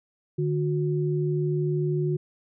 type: tone pair together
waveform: sine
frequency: 150 / 363 Hz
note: D3 / F#4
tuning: +37 / -33 cents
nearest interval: octave + minor third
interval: 1530 cents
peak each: -24 / -27 dBFS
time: 0.38-2.17 s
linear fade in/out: 10 ms
effects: none